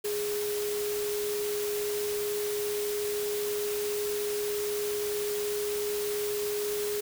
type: tone in noise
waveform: sine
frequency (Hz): 415.3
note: G#4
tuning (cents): 0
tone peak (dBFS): -29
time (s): 0.04-7.01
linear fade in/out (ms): 10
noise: white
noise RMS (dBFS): -37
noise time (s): 0.04-7.01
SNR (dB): +5
effects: none